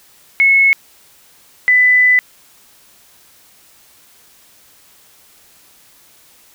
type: tone pair in turn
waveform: sine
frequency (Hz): 2190 / 1996.8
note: C#7 / B6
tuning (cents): -22 / +19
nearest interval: major second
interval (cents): 159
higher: first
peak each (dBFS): -7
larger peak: neither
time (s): 0.4-0.73 / 1.68-2.19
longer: second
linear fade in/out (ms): 0
effects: white hiss -48 dBFS RMS until 6.54 s